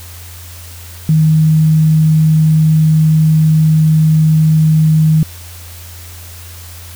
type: tone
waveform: sine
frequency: 156.7 Hz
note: D#3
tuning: 13 cents sharp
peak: -6 dBFS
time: 1.09-5.23 s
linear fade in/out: 2 ms
effects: added 86 Hz sine -31 dBFS peak until 6.95 s + white hiss -35 dBFS RMS until 6.95 s